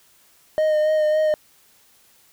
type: tone with vibrato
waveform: triangle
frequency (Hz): 616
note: D#5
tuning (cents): -17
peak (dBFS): -14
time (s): 0.58-1.34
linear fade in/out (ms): 0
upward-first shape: sine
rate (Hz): 3.6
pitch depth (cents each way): 21
effects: white hiss -56 dBFS RMS until 2.32 s